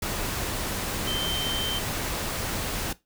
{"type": "tone in noise", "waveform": "sine", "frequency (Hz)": 3112, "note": "G7", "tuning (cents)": -13, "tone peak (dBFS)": -28, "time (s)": [1.07, 1.79], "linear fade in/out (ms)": 5, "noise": "pink", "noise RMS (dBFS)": -30, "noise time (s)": [0.02, 2.93], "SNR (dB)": -1, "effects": ["noise-tail reverb RT60 0.2 s tail -18 dB re dry"]}